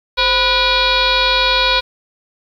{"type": "tone with frequency modulation", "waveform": "sine", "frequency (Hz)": 2410, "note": "D7", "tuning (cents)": 44, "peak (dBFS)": -11, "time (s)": [0.17, 1.81], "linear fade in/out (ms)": 20, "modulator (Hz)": 472, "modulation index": 4.1, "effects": ["8-bit"]}